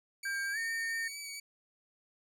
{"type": "tone with vibrato", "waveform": "15% pulse", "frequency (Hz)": 2275, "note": "C#7", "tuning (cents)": 44, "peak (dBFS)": -34, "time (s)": [0.23, 1.4], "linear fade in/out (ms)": 5, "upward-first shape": "sine", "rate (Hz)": 4.4, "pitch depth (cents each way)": 19}
{"type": "tone with pitch glide", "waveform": "sine", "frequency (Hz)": [1597, 1823.9], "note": ["G6", "A#6"], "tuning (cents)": [32, -38], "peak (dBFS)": -33, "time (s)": [0.25, 1.08], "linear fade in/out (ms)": 5, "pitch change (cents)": 230, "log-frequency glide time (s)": [0.52, 0.58]}
{"effects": []}